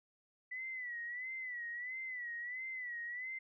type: tone with vibrato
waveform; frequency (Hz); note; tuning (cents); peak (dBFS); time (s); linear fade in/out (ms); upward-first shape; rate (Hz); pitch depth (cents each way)
sine; 1975.5; B6; 0; -40; 0.51-3.39; 10; sine; 1.5; 90
effects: none